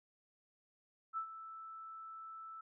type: tone with ADSR envelope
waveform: sine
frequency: 1318.5 Hz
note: E6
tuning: in tune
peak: -35 dBFS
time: 1.13-2.61 s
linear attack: 42 ms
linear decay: 87 ms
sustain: -12 dB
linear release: 5 ms
effects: none